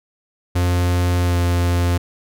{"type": "tone with pitch glide", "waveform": "45% pulse", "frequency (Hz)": [88.6, 87.48], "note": ["F2", "F2"], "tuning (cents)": [25, 3], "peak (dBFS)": -15, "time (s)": [0.55, 1.98], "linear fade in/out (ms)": 10, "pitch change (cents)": -22, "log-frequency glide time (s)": [1.22, 1.35], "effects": []}